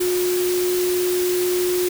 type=tone in noise; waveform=sine; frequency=360 Hz; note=F#4; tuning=47 cents flat; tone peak=-18 dBFS; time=0-1.89 s; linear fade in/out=10 ms; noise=white; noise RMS=-28 dBFS; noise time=0-1.89 s; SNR=+7 dB; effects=none